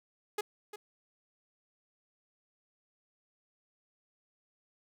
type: tone with echo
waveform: sawtooth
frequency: 417.5 Hz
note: G#4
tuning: 9 cents sharp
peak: -27 dBFS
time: 0.38-0.41 s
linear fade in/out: 5 ms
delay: 350 ms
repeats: 1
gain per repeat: -12 dB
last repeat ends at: 0.76 s
effects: none